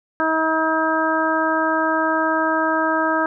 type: harmonic tone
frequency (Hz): 318.9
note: D#4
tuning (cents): +43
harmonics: 1 / 2 / 3 / 4 / 5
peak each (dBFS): -23 / -23 / -23 / -23 / -23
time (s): 0.2-3.26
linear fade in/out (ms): 0
effects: none